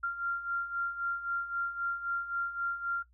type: beating tone pair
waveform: sine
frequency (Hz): 1384 / 1387.8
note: F6 / F6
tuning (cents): -16 / -11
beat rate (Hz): 3.8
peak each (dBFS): -37 / -32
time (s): 0.03-3.03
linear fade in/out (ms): 10
effects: noise-tail reverb RT60 0.1 s tail -17 dB re dry + added 60 Hz sine -61 dBFS peak until 3.13 s